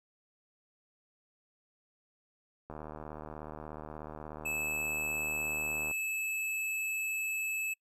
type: click train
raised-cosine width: 1 ms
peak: -29 dBFS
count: 247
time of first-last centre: 2.7-5.911 s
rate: 76.6 Hz
type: tone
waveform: square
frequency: 2607 Hz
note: E7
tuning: 20 cents flat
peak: -33 dBFS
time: 4.45-7.74 s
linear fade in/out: 10 ms
effects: noise-tail reverb RT60 0.1 s tail -25 dB re dry + resampled to 32000 Hz